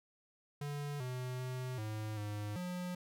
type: tone with pitch steps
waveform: square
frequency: 144.8 / 126.6 / 127.5 / 107.9 / 104.3 / 179.4 Hz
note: D3 / B2 / C3 / A2 / G#2 / F3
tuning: -24 / +43 / -44 / -33 / +8 / +47 cents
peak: -39 dBFS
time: 0.61-2.95 s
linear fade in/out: 5 ms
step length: 390 ms
effects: none